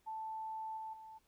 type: tone with level steps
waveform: sine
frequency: 880 Hz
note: A5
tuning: in tune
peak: -40 / -42 / -50 dBFS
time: 0.06-1.19 s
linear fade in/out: 20 ms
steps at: 0.77 / 0.93 s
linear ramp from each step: 5 ms
effects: pink hiss -75 dBFS RMS until 1.27 s